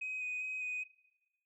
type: tone with vibrato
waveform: sine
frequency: 2509 Hz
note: D#7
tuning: 14 cents sharp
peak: -35 dBFS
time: 0.01-0.84 s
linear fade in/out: 10 ms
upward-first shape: square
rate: 2.5 Hz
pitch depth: 10 cents each way
effects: noise-tail reverb RT60 1.0 s tail -21 dB re dry + tanh soft clip ceiling -33 dBFS